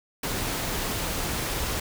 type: noise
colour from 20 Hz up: pink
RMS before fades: -29 dBFS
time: 0.23-1.8 s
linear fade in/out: 5 ms
effects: none

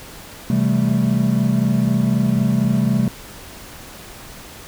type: chord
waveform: triangle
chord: A minor seventh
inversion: first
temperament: equal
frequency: 130.81 / 164.81 / 196 / 220 Hz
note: C3 / E3 / G3 / A3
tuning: 0 / 0 / 0 / 0 cents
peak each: -18 / -23 / -17 / -17 dBFS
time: 0.5-3.08 s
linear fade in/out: 2 ms
effects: pink hiss -38 dBFS RMS until 4.67 s

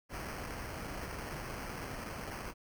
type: noise with sample-and-hold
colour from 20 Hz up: pink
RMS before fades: -42 dBFS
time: 0.09-2.54 s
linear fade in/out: 50 ms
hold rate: 3675 Hz
effects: none

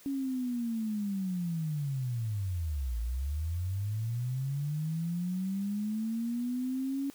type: linear two-way sweep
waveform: sine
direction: down then up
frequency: 279.1 to 55.2 to 279.1 Hz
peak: -30 dBFS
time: 0.06-7.1 s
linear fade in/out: 0 ms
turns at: 2.99 s
effects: white hiss -56 dBFS RMS until 7.14 s

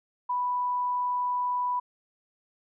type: tone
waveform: sine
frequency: 987.8 Hz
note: B5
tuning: in tune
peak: -25 dBFS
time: 0.29-1.8 s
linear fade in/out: 10 ms
effects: none

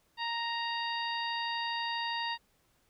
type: harmonic tone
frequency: 932.3 Hz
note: A#5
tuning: in tune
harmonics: 1 / 2 / 3 / 4 / 5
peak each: -35 / -38 / -40 / -41 / -42 dBFS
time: 0.17-2.38 s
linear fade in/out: 50 ms
effects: pink hiss -71 dBFS RMS until 2.89 s

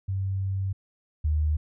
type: tone pair in turn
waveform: sine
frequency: 96.4 / 76.37 Hz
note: G2 / D#2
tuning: -28 / -32 cents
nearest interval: major third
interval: 404 cents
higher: first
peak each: -25 / -21 dBFS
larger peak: second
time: 0.08-0.73 / 1.24-1.57 s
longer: first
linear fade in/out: 10 ms
effects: none

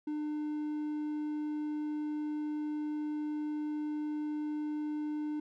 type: tone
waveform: triangle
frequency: 300.9 Hz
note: D4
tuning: 42 cents sharp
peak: -31 dBFS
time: 0.07-5.4 s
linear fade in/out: 5 ms
effects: none

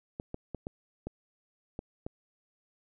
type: clicks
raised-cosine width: 2 ms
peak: -23 dBFS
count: 7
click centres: 0.199 / 0.344 / 0.547 / 0.669 / 1.07 / 1.791 / 2.065 s
effects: none

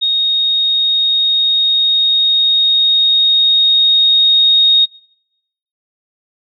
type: tone with level ramp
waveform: sine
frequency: 3729 Hz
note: A#7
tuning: in tune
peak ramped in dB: -11 to -6 dBFS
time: 0.01-4.86 s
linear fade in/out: 20 ms
effects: noise-tail reverb RT60 0.9 s tail -26 dB re dry

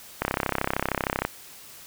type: click train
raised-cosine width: 0.5 ms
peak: -8 dBFS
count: 35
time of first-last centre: 0.22-1.25 s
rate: 33 Hz
effects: white hiss -46 dBFS RMS until 1.86 s

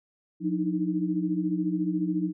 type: tone cluster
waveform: sine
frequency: 178.5 / 303 / 317.1 Hz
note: F3 / D#4 / D#4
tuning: +38 / -46 / +33 cents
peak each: -29 dBFS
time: 0.4-2.33 s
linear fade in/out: 50 ms
effects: none

